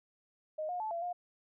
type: tone with pitch steps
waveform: sine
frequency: 620 / 716 / 869 / 679 / 710 Hz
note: D#5 / F5 / A5 / F5 / F5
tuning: -6 / +43 / -22 / -49 / +28 cents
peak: -34 dBFS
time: 0.58-1.13 s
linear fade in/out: 10 ms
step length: 110 ms
effects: none